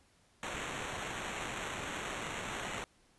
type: noise with sample-and-hold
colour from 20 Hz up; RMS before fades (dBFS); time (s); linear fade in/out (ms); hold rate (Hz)
white; -40; 0.43-2.84; 0; 4900
effects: pink hiss -68 dBFS RMS until 3.18 s + resampled to 24000 Hz